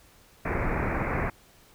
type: low-pass noise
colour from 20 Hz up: pink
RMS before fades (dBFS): -28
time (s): 0.45-1.3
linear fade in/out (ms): 5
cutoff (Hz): 2400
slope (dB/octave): 96
effects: pink hiss -57 dBFS RMS until 1.74 s